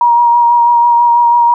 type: tone with vibrato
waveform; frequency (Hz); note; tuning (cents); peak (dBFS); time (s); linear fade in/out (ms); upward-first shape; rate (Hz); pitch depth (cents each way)
sine; 949; A#5; +31; -5; 0.01-1.54; 2; sine; 6.1; 17
effects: none